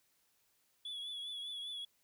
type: tone with vibrato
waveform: sine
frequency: 3400 Hz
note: G#7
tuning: 40 cents sharp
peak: -38 dBFS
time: 0.85-1.85 s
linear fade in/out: 5 ms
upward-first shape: triangle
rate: 5 Hz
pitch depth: 52 cents each way
effects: tanh soft clip ceiling -40 dBFS + white hiss -75 dBFS RMS until 2.03 s